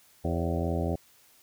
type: harmonic tone with a mistuned harmonic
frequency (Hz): 84.1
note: E2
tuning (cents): +35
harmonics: 1 / 2 / 3 / 4 / 5 / 6 / 7 / 8 / 9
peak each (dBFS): -30 / -33 / -35 / -36 / -37 / -38 / -38 / -39 / -40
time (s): 0.24-0.96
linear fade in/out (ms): 10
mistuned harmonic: 6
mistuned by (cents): +93
effects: white hiss -60 dBFS RMS until 1.42 s